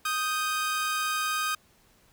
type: tone pair together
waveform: sawtooth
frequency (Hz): 1244 / 1564.8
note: D#6 / G6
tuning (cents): -1 / -4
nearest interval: major third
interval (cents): 397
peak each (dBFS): -24 / -29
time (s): 0.05-1.55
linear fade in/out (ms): 5
effects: pink hiss -62 dBFS RMS until 2.12 s